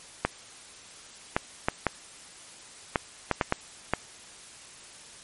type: clicks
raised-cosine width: 0.5 ms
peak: -7 dBFS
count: 9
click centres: 0.25 / 1.365 / 1.685 / 1.867 / 2.958 / 3.313 / 3.412 / 3.524 / 3.936 s
effects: white hiss -48 dBFS RMS until 5.23 s + MP3 48 kbps